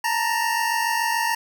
25% pulse tone pair together, 890 / 937 Hz, A5 / A#5, +20 / +9 cents, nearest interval minor second, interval 89 cents, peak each -21 / -19 dBFS, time 0.04-1.35 s, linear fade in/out 5 ms, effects none

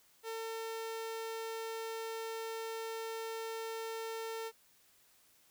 sawtooth tone, 450 Hz, A4, 39 cents sharp, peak -35 dBFS, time 0.23-4.52 s, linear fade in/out 50 ms, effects white hiss -67 dBFS RMS until 5.5 s

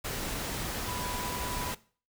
sine tone in noise, 987.8 Hz, B5, in tune, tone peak -38 dBFS, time 0.87-1.72 s, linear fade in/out 10 ms, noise pink, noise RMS -35 dBFS, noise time 0.04-1.75 s, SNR -6 dB, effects noise-tail reverb RT60 0.4 s tail -19 dB re dry

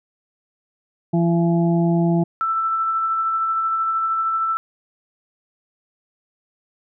harmonic tone, 169.3 Hz, E3, 46 cents sharp, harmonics 1 / 2 / 4 / 5, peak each -16 / -21 / -26 / -32 dBFS, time 1.13-2.24 s, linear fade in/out 10 ms
sine tone with tremolo, 1327 Hz, E6, 11 cents sharp, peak -17 dBFS, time 2.41-4.57 s, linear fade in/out 0 ms, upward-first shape sine, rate 13 Hz, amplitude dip 25%
effects none

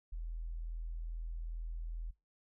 sine tone, 41.2 Hz, E1, in tune, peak -38 dBFS, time 0.12-2.11 s, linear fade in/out 10 ms, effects noise-tail reverb RT60 0.2 s tail -19 dB re dry

